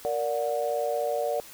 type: chord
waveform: sine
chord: Bb augmented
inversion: none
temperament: just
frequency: 466.2 / 582.7 / 728.4 Hz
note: Bb4 / D5 / F#5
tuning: 0 / -14 / -27 cents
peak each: -30 / -28 / -31 dBFS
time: 0.05-1.4 s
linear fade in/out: 0 ms
effects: white hiss -47 dBFS RMS until 1.53 s